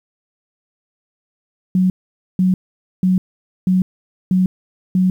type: tone bursts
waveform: sine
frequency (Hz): 185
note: F#3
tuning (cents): 0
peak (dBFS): -11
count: 6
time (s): 1.75-5.1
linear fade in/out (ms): 2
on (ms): 150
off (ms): 490
effects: 8-bit